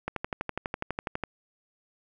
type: click train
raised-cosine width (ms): 0.5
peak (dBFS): -15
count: 15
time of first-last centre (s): 0.08-1.237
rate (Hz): 12.1
effects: none